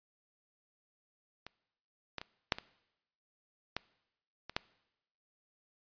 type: clicks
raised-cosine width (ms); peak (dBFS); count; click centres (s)
0.2; -27 / -20 / -25 / -9 / -23 / -16 / -25 / -13; 8; 1.466 / 2.183 / 2.215 / 2.522 / 2.585 / 3.766 / 4.496 / 4.565
effects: noise-tail reverb RT60 0.9 s tail -22 dB re dry + resampled to 11025 Hz